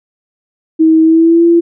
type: tone with pitch glide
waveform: sine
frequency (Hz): 320 to 339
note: D#4 to E4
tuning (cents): +49 to +49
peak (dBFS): -4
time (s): 0.79-1.61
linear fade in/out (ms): 20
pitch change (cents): +100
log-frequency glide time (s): 1.03-1.45
effects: none